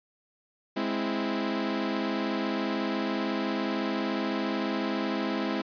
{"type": "chord", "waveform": "sawtooth", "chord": "Ab augmented", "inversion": "none", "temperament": "equal", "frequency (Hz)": [207.7, 261.6, 329.6], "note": ["Ab3", "C4", "E4"], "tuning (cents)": [0, 0, 0], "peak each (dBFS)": -28, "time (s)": [0.76, 5.62], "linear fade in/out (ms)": 10, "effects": ["resampled to 11025 Hz"]}